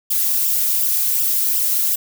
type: noise with flanger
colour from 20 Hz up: violet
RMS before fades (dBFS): -18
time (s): 0.1-1.96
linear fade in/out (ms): 10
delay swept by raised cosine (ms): 0.46 to 3.56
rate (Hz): 2.7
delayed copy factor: -0.95
effects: none